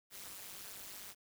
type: noise with amplitude modulation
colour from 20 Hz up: white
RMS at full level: -45 dBFS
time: 0.1-1.15 s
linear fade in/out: 50 ms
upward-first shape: sine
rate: 199 Hz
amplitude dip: 100%
effects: none